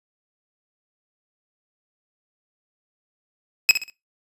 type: tone with echo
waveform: 25% pulse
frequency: 2551 Hz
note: D#7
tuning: 43 cents sharp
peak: -5 dBFS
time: 3.69-3.71 s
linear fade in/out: 0 ms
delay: 63 ms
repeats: 3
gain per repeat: -10 dB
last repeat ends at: 3.899 s
effects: noise-tail reverb RT60 0.2 s tail -18 dB re dry + resampled to 32000 Hz